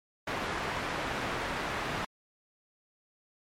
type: low-pass noise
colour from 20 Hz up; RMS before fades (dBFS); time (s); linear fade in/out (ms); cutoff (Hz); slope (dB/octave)
white; -34; 0.27-2.05; 5; 1700; 12
effects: MP3 64 kbps